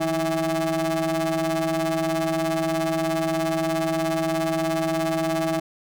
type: ring-modulated tone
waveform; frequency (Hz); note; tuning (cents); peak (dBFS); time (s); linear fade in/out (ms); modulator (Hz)
35% pulse; 164.81; E3; 0; -17; 0-5.6; 10; 486
effects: none